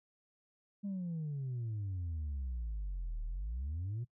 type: exponential two-way sweep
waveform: sine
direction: down then up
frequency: 205.8 to 37.33 to 125.6 Hz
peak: -34 dBFS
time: 0.83-4.05 s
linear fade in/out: 20 ms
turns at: 3.23 s
effects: noise-tail reverb RT60 0.1 s tail -21 dB re dry + tanh soft clip ceiling -34 dBFS